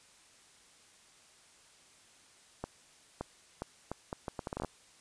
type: accelerating click train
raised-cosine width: 1 ms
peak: -22 dBFS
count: 14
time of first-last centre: 2.64-4.647 s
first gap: 570 ms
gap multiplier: 0.72
effects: white hiss -61 dBFS RMS until 5 s + resampled to 22050 Hz